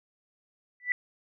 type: tone with exponential growth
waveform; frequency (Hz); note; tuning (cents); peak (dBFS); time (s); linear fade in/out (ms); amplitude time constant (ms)
sine; 1975.5; B6; 0; -19; 0.8-0.92; 1; 25
effects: none